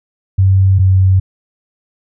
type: tone pair in turn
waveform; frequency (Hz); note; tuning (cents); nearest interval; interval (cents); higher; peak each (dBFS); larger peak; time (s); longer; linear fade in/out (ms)
sine; 95.7 / 94.44; G2 / F#2; -41 / +36; unison; 23; first; -6; neither; 0.38-0.79 / 0.79-1.2; neither; 10
effects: none